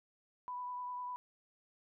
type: tone with vibrato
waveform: sine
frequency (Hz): 990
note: B5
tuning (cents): +4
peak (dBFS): -39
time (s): 0.48-1.16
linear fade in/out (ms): 0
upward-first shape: sine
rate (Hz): 10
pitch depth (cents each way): 14
effects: none